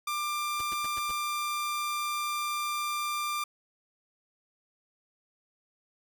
sawtooth tone, 1189 Hz, D6, 21 cents sharp, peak -26 dBFS, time 0.07-3.44 s, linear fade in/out 5 ms
pink noise bursts, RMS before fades -43 dBFS, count 5, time 0.59-1.115 s, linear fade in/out 5 ms, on 25 ms, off 100 ms
effects none

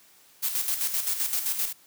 blue noise with tremolo, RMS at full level -26 dBFS, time 0.42-1.73 s, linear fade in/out 20 ms, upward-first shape square, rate 7.7 Hz, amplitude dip 55%, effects white hiss -57 dBFS RMS until 1.86 s + high-pass 80 Hz 12 dB/octave

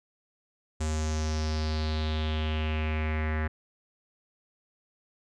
square tone with low-pass filter sweep, 77.78 Hz, D#2, in tune, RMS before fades -29 dBFS, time 0.8-3.48 s, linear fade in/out 10 ms, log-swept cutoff 7600 to 1800 Hz, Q 4.1, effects none

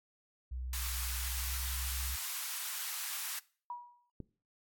sine tone with pitch glide, 62.8 to 64.98 Hz, B1 to C2, +30 to -11 cents, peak -37 dBFS, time 0.51-2.16 s, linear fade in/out 10 ms, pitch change +59 cents, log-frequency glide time 1.35-1.52 s
white high-pass noise, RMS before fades -39 dBFS, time 0.73-3.39 s, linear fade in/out 2 ms, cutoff 930 Hz, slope 24 dB/octave
sine tone with exponential decay, 966 Hz, B5, 39 cents flat, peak -36 dBFS, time 3.7-4.1 s, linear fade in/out 2 ms, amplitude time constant 85 ms
click, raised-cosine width 3 ms, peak -30 dBFS, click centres 4.203 s
effects noise-tail reverb RT60 0.4 s tail -21 dB re dry + AAC 64 kbps

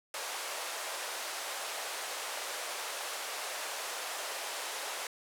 pink band-pass noise, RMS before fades -39 dBFS, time 0.14-5.07 s, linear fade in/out 2 ms, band 530 to 12000 Hz, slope 24 dB/octave, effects none

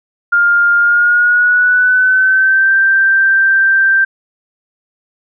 sine tone with pitch glide, 1406 to 1569.1 Hz, F6 to G6, +11 to +1 cents, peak -7 dBFS, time 0.32-4.05 s, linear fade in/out 10 ms, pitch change +190 cents, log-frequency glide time 0.77-2.73 s, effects none

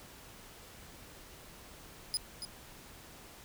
30% pulse tone with echo, 5000 Hz, D#8, 8 cents sharp, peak -27 dBFS, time 2.14-2.17 s, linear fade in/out 0 ms, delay 280 ms, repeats 1, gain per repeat -9 dB, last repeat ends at 2.45 s, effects pink hiss -53 dBFS RMS until 3.44 s

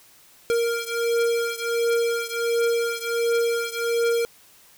square beating tone pair, 466.2 / 467.6 Hz, A#4 / A#4, 0 / +5 cents, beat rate 1.4 Hz, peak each -24 / -26 dBFS, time 0.5-4.25 s, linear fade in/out 0 ms, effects white hiss -53 dBFS RMS until 4.77 s

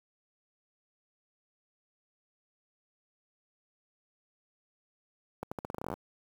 accelerating click train, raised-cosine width 1 ms, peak -22 dBFS, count 15, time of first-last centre 5.43-5.938 s, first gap 85 ms, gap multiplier 0.85, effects high-pass 80 Hz 12 dB/octave + 8-bit

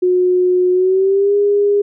sine tone with pitch glide, 363 to 407.5 Hz, F#4 to G#4, -33 to -33 cents, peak -10 dBFS, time 0.02-1.82 s, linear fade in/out 10 ms, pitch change +200 cents, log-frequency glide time 0.72-1.35 s, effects none

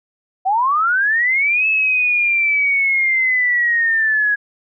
sine linear two-way sweep, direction up then down, 729 to 2610 to 1658 Hz, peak -13 dBFS, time 0.45-4.36 s, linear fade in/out 20 ms, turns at 1.67 s, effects none

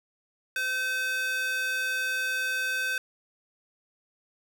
square tone with high-pass filter, 513 Hz, C5, 34 cents flat, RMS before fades -29 dBFS, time 0.56-2.98 s, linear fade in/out 2 ms, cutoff 1800 Hz, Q 5.3, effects none

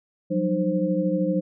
sine tone cluster, 177.2 / 190.2 / 305.8 / 524 Hz, F3 / F#3 / D#4 / C5, +25 / +48 / -30 / +2 cents, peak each -26 dBFS, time 0.3-1.41 s, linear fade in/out 20 ms, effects none

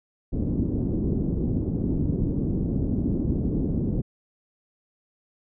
white low-pass noise, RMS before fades -25 dBFS, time 0.32-4.02 s, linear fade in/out 20 ms, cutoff 300 Hz, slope 24 dB/octave, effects none

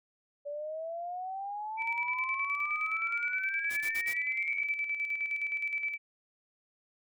sine exponential sweep, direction up, 572 to 2349 Hz, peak -35 dBFS, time 0.45-4.73 s, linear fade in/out 20 ms
sine tone with tremolo, 2312 Hz, D7, 28 cents flat, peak -29 dBFS, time 1.77-5.98 s, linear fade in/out 50 ms, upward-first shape square, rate 9.6 Hz, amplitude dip 50%
white noise bursts, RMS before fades -43 dBFS, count 4, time 3.7-4.137 s, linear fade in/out 10 ms, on 71 ms, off 51 ms
effects none

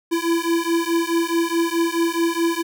square beating tone pair, 333.1 / 337.8 Hz, E4 / E4, +18 / +42 cents, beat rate 4.7 Hz, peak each -22 dBFS, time 0.11-2.63 s, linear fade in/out 20 ms, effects none

